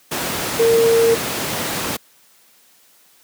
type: tone in noise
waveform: sine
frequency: 459.2 Hz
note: A#4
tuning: 26 cents flat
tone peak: -11 dBFS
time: 0.59-1.15 s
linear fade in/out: 10 ms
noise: pink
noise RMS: -22 dBFS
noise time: 0.11-1.97 s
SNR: +8 dB
effects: white hiss -53 dBFS RMS until 3.23 s + high-pass 150 Hz 12 dB/octave